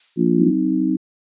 violet noise with exponential decay, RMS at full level -35 dBFS, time 0-0.56 s, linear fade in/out 5 ms, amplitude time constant 120 ms
harmonic tone, 58.27 Hz, A#1, in tune, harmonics 3 / 4 / 5 / 6, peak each -19 / -19 / -19 / -19 dBFS, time 0.16-0.53 s, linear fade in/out 50 ms
sine chord, C diminished, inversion second, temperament just, 188.37 / 261.6 / 314 Hz, Gb3 / C4 / Eb4, +31 / 0 / +16 cents, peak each -23 / -20 / -19 dBFS, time 0.38-0.97 s, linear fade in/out 10 ms
effects resampled to 8000 Hz

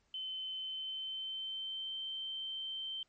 sine tone with pitch glide, 3063 to 3113 Hz, G7 to G7, -41 to -13 cents, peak -38 dBFS, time 0.14-3.03 s, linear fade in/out 2 ms, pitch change +28 cents, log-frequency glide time 0.55-1.96 s, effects pink hiss -75 dBFS RMS until 3.08 s + MP3 32 kbps

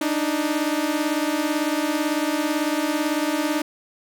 sawtooth beating tone pair, 293.4 / 311.4 Hz, D4 / D#4, -2 / +2 cents, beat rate 18 Hz, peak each -20 dBFS, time 0.01-3.62 s, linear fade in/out 5 ms, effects none

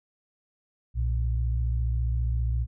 sine tone pair together, 61.74 / 116.55 Hz, B1 / A#2, 0 / 0 cents, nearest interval major seventh, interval 1100 cents, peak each -24 / -30 dBFS, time 0.94-2.67 s, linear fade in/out 50 ms, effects none

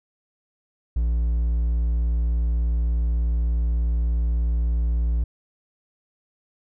triangle tone with hard clipping, 58.3 Hz, A#1, 1 cent sharp, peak -20 dBFS, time 0.96-5.24 s, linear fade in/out 5 ms, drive 6 dB, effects none

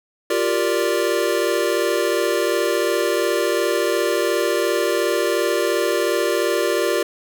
square chord, G minor seventh, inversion third, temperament equal, 349.2 / 392 / 466.2 / 587.3 Hz, F4 / G4 / Bb4 / D5, 0 / 0 / 0 / 0 cents, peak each -24 dBFS, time 0.3-7.03 s, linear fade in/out 5 ms, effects none

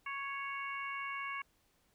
harmonic tone, 554.4 Hz, C#5, in tune, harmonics 2 / 3 / 4 / 5, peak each -41 / -46 / -42 / -48 dBFS, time 0.06-1.42 s, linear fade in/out 5 ms, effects pink hiss -73 dBFS RMS until 1.94 s

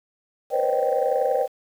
sine tone cluster, 486.5 / 517 / 538 / 608 / 778 Hz, B4 / C5 / C5 / D#5 / G5, -26 / -21 / +48 / -40 / -13 cents, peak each -25 dBFS, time 0.5-1.48 s, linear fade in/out 50 ms, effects tanh soft clip ceiling -11 dBFS + 8-bit

